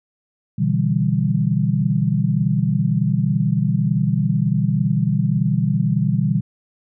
sine chord, E minor seventh, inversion second, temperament equal, 123.47 / 146.83 / 164.81 / 196 Hz, B2 / D3 / E3 / G3, 0 / 0 / 0 / 0 cents, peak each -21 dBFS, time 0.58-6.41 s, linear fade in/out 10 ms, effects none

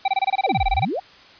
square tone bursts, 777 Hz, G5, 16 cents flat, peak -17 dBFS, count 15, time 0.05-0.851 s, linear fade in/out 5 ms, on 31 ms, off 24 ms
sine exponential two-way sweep, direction down then up, 830.6 to 30.45 to 830.6 Hz, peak -22 dBFS, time 0.44-1 s, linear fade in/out 10 ms, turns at 0.68 s
effects white hiss -47 dBFS RMS until 1.39 s + resampled to 11025 Hz

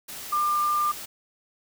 sine tone in noise, 1196 Hz, D6, 31 cents sharp, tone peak -21 dBFS, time 0.32-0.92 s, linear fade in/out 10 ms, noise white, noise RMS -38 dBFS, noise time 0.08-1.06 s, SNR +14 dB, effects none

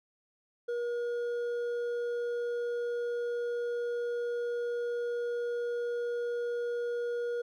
triangle tone with hard clipping, 477.8 Hz, A#4, 43 cents sharp, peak -32 dBFS, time 0.68-7.42 s, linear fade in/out 10 ms, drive 8 dB, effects none

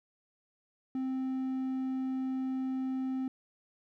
triangle tone, 261.6 Hz, C4, in tune, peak -29 dBFS, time 0.95-3.28 s, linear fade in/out 2 ms, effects none

